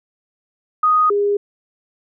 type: tone pair in turn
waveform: sine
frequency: 1244.5 / 407.5 Hz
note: D#6 / G#4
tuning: 0 / -33 cents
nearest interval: octave + perfect fifth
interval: 1933 cents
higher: first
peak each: -11 / -14 dBFS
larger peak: first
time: 0.83-1.1 / 1.1-1.37 s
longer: neither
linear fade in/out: 5 ms
effects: none